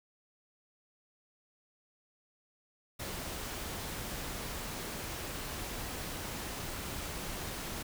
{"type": "noise", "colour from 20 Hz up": "pink", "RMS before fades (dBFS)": -40, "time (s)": [2.99, 7.83], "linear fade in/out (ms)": 10, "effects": []}